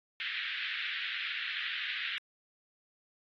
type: band-pass noise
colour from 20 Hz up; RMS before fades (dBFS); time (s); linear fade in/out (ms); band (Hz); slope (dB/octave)
pink; -37; 0.2-2.18; 0; 1600 to 3700; 48
effects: AAC 32 kbps